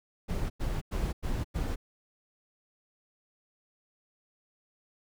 brown noise bursts, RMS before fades -31 dBFS, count 5, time 0.28-1.76 s, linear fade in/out 20 ms, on 220 ms, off 95 ms, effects none

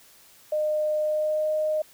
sine tone with pitch glide, 610 to 616.7 Hz, D#5 to D#5, -34 to -16 cents, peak -22 dBFS, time 0.52-1.82 s, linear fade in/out 5 ms, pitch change +18 cents, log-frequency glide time 1.01-1.5 s, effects white hiss -54 dBFS RMS until 1.93 s

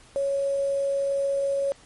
sine tone with quantisation, 554.4 Hz, C#5, in tune, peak -22 dBFS, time 0.16-1.72 s, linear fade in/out 0 ms, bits 7, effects pink hiss -53 dBFS RMS until 1.85 s + MP3 48 kbps

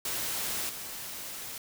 white noise with level steps, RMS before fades -33 / -40 dBFS, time 0.05-1.58 s, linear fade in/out 2 ms, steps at 0.69 s, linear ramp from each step 5 ms, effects none

